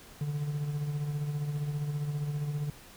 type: tone with tremolo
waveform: triangle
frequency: 146.83 Hz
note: D3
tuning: in tune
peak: -26 dBFS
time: 0.21-2.7 s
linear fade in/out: 2 ms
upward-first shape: sine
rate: 15 Hz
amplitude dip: 50%
effects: pink hiss -52 dBFS RMS until 2.96 s